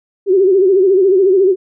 sine tone with vibrato, 381.3 Hz, G4, 48 cents flat, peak -7 dBFS, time 0.26-1.56 s, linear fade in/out 50 ms, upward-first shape sine, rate 14 Hz, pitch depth 96 cents each way, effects none

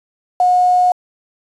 sine tone with quantisation, 724 Hz, F#5, 38 cents flat, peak -9 dBFS, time 0.4-0.92 s, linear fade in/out 2 ms, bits 6, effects resampled to 24000 Hz

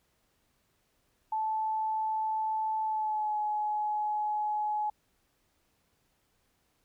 sine tone with pitch glide, 873 to 845.2 Hz, A5 to G#5, -14 to +30 cents, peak -28 dBFS, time 1.32-4.9 s, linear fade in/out 5 ms, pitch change -56 cents, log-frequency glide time 2.83-3.38 s, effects pink hiss -73 dBFS RMS until 6.84 s

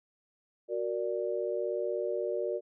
sine chord, Gb augmented, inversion none, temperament equal, 370 / 466.2 / 587.3 Hz, Gb4 / Bb4 / D5, 0 / 0 / 0 cents, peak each -34 dBFS, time 0.68-2.61 s, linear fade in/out 50 ms, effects none

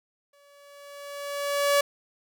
sawtooth tone with exponential growth, 570 Hz, C#5, 48 cents sharp, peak -14 dBFS, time 0.33-1.81 s, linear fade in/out 5 ms, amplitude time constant 320 ms, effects none

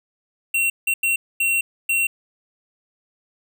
square tone bursts at uneven times, 2731 Hz, F7, 39 cents flat, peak -18 dBFS, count 5, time 0.54-0.7 / 0.87-0.94 / 1.03-1.16 / 1.4-1.61 / 1.89-2.07 s, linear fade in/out 5 ms, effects none

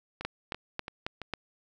two click trains, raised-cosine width 0.3 ms, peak -16 / -22 dBFS, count 5 / 4, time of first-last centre 0.25-1.337 / 0.21-1.217 s, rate 3.68 / 2.98 Hz, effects none

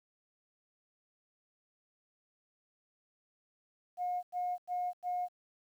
sine tone bursts, 718 Hz, F5, 48 cents sharp, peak -31 dBFS, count 4, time 3.97-5.286 s, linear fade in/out 50 ms, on 260 ms, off 92 ms, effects tanh soft clip ceiling -27 dBFS + 11-bit

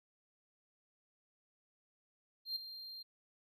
triangle tone with ADSR envelope, 4186 Hz, C8, in tune, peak -33 dBFS, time 2.45-3.03 s, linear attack 110 ms, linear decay 8 ms, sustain -12 dB, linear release 13 ms, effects none

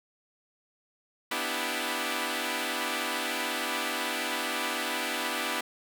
5% pulse chord, E minor seventh, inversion second, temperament equal with one note detuned, 246.9 / 293.7 / 328.1 / 392 Hz, B3 / D4 / E4 / G4, 0 / 0 / -8 / 0 cents, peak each -23 / -24 / -23 / -25 dBFS, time 1.31-5.61 s, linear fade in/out 5 ms, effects none

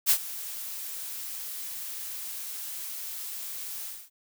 blue noise with ADSR envelope, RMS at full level -19 dBFS, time 0.06-4.1 s, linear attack 43 ms, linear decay 71 ms, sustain -18 dB, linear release 250 ms, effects none

